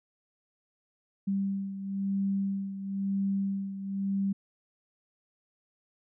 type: beating tone pair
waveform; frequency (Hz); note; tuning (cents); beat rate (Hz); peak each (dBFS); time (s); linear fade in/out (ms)
sine; 196 / 197; G3 / G3; 0 / +9; 1; -29 / -35; 1.27-4.33; 10
effects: none